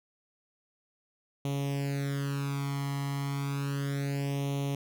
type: tone with flanger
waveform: sawtooth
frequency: 140 Hz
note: C#3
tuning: 18 cents sharp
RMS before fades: -32 dBFS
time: 1.45-4.75 s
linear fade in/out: 2 ms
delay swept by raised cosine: 0.31 to 0.98 ms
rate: 0.32 Hz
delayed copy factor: +0.85
effects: none